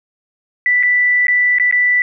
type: tone with dropouts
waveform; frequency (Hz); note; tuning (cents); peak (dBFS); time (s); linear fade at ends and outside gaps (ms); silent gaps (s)
sine; 1975.5; B6; 0; -10; 0.66-2.02; 1; 0.828-0.833 / 1.269-1.282 / 1.585-1.598 / 1.712-1.725
effects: none